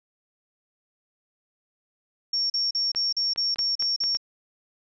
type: tone bursts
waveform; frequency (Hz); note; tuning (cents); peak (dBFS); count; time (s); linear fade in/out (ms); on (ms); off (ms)
sine; 5500; F8; -27; -22; 9; 2.33-4.172; 5; 170; 39
type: clicks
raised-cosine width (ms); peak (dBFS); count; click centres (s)
0.3; -23; 7; 2.949 / 3.361 / 3.559 / 3.591 / 3.824 / 4.038 / 4.15
effects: none